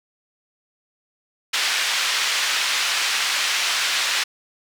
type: band-pass noise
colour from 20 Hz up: pink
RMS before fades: -22 dBFS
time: 1.53-4.24 s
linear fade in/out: 10 ms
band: 1800 to 5500 Hz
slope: 12 dB/octave
effects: none